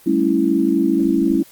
sine chord, A dominant seventh, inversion third, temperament equal, 196 / 220 / 277.2 / 329.6 Hz, G3 / A3 / C#4 / E4, 0 / 0 / 0 / 0 cents, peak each -22 / -22 / -18 / -17 dBFS, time 0.06-1.43 s, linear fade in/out 10 ms, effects white hiss -47 dBFS RMS until 1.51 s + Opus 24 kbps

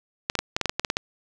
clicks, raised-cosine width 0.2 ms, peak -6 dBFS, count 11, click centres 0.299 / 0.353 / 0.39 / 0.565 / 0.613 / 0.657 / 0.695 / 0.796 / 0.848 / 0.901 / 0.969 s, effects none

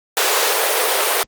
pink high-pass noise, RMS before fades -17 dBFS, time 0.17-1.23 s, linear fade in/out 0 ms, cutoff 400 Hz, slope 48 dB/octave, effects Opus 48 kbps

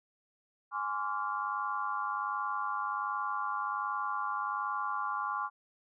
sine chord, D half-diminished seventh, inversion second, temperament equal with one note detuned, 830.6 / 1046.5 / 1147.8 / 1396.9 Hz, Ab5 / C6 / D6 / F6, 0 / 0 / -40 / 0 cents, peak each -39 / -37 / -35 / -39 dBFS, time 0.71-5.5 s, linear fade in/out 50 ms, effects none

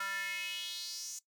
square tone with high-pass filter sweep, 196 Hz, G3, in tune, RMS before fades -40 dBFS, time 0-1.19 s, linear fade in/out 5 ms, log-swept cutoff 1400 to 6800 Hz, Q 4.3, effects noise-tail reverb RT60 0.1 s tail -17 dB re dry

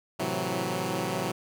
10% pulse chord, F# half-diminished seventh, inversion first, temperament equal with one note detuned, 110 / 130.81 / 163.68 / 185 Hz, A2 / C3 / E3 / F#3, 0 / 0 / -12 / 0 cents, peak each -29 / -26 / -26 / -23 dBFS, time 0.19-1.32 s, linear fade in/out 10 ms, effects none

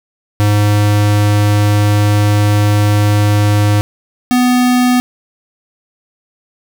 square tone pair in turn, 103.83 / 248.6 Hz, G#2 / B3, 0 / +12 cents, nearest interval octave + minor third, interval 1512 cents, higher second, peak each -9 dBFS, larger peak neither, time 0.4-3.81 / 4.31-5 s, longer first, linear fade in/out 0 ms, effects none

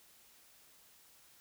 silence, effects white hiss -63 dBFS RMS until 1.4 s

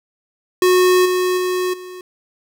square tone with level steps, 365.3 Hz, F#4, 22 cents flat, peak -11 / -16 / -18 / -32 dBFS, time 0.62-2.01 s, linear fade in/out 2 ms, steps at 1.05 / 1.37 / 1.73 s, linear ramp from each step 10 ms, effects none

